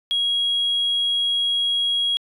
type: tone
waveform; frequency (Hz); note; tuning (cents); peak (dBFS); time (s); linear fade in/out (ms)
sine; 3300; G#7; -12; -17; 0.11-2.17; 0
effects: tanh soft clip ceiling -15 dBFS